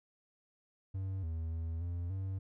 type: tone with pitch steps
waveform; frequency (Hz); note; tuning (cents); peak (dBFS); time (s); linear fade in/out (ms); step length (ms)
triangle; 95.6 / 81.2 / 81.8 / 86.6 / 95.7; G2 / E2 / E2 / F2 / G2; -43 / -26 / -13 / -14 / -41; -33; 0.94-2.39; 10; 290
effects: none